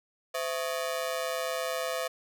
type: ring-modulated tone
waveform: sawtooth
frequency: 589 Hz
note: D5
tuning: 5 cents sharp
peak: -23 dBFS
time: 0.34-2.08 s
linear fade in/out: 10 ms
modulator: 74.1 Hz
effects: none